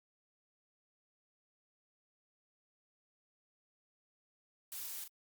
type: noise with echo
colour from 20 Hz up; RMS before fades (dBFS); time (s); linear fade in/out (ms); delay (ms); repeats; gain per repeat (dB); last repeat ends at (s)
blue; -44; 4.72-5.04; 2; 39; 1; -7; 5.079
effects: Opus 48 kbps